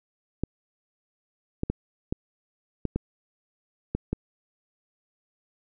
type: clicks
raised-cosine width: 3 ms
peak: -13 dBFS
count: 8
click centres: 0.436 / 1.634 / 1.7 / 2.125 / 2.853 / 2.96 / 3.95 / 4.13 s
effects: none

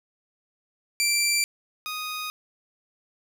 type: tone pair in turn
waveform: 15% pulse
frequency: 2349 / 1244.3 Hz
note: D7 / D#6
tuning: 0 / 0 cents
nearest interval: major seventh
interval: 1100 cents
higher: first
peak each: -14 / -24 dBFS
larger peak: first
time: 1-1.44 / 1.86-2.3 s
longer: neither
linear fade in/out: 0 ms
effects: none

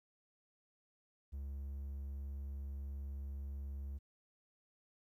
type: tone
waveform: triangle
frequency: 69.3 Hz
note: C#2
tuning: in tune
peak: -39 dBFS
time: 1.32-3.99 s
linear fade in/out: 20 ms
effects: 13-bit

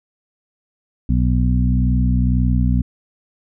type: harmonic tone with a mistuned harmonic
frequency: 61.74 Hz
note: B1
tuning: in tune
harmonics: 1 / 2 / 3 / 4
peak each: -16 / -19 / -21 / -22 dBFS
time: 1.09-2.82 s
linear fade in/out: 5 ms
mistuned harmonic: 1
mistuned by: +17 cents
effects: none

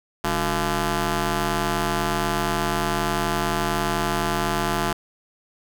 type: ring-modulated tone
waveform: 10% pulse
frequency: 164.1 Hz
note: E3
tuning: 8 cents flat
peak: -10 dBFS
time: 0.24-4.93 s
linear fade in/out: 5 ms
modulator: 528 Hz
effects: none

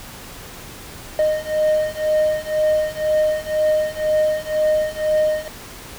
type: beating tone pair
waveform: triangle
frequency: 615 / 617 Hz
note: D#5 / D#5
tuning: -20 / -15 cents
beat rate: 2 Hz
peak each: -18 / -17 dBFS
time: 1.19-5.48 s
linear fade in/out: 2 ms
effects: pink hiss -37 dBFS RMS until 5.98 s

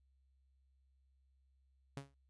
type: tone with exponential decay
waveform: sawtooth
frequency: 138.59 Hz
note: C#3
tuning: in tune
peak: -36 dBFS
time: 1.97-2.14 s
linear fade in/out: 0 ms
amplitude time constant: 35 ms
effects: added 66 Hz sine -70 dBFS peak until 2.29 s + resampled to 24000 Hz

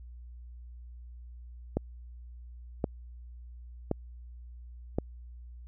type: click train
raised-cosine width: 2 ms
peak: -14 dBFS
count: 4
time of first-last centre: 1.77-4.985 s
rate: 0.933 Hz
effects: added 60 Hz sine -44 dBFS peak until 5.67 s

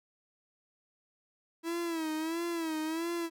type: tone with vibrato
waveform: 45% pulse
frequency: 326.5 Hz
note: E4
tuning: 17 cents flat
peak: -32 dBFS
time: 1.63-3.3 s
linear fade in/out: 50 ms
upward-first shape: sine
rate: 1.5 Hz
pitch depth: 85 cents each way
effects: none

